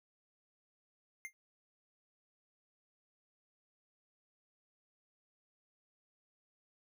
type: tone with exponential decay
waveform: square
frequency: 2106 Hz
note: C7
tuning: 11 cents sharp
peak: -38 dBFS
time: 1.25-1.33 s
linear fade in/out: 0 ms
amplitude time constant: 16 ms
effects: none